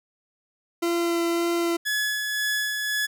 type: tone with vibrato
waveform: 40% pulse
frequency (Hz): 340.3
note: F4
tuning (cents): -45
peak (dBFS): -21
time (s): 0.82-1.77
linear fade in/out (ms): 10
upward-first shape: sine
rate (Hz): 1.8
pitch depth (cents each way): 9
type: tone with tremolo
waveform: sawtooth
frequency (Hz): 1700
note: G#6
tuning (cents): +40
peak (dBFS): -19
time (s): 1.85-3.07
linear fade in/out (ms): 20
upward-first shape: sine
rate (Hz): 1.9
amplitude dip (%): 35
effects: none